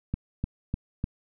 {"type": "click train", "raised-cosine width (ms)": 5, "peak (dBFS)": -15, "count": 4, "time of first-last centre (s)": [0.14, 1.041], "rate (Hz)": 3.33, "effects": []}